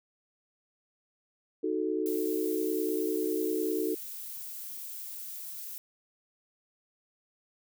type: chord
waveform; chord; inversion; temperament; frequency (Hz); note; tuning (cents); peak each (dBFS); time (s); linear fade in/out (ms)
sine; D# diminished; none; equal; 311.1 / 370 / 440; D#4 / F#4 / A4; 0 / 0 / 0; -32; 1.63-3.95; 10
type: noise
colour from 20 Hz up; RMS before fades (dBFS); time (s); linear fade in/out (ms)
violet; -41; 2.06-5.78; 0
effects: none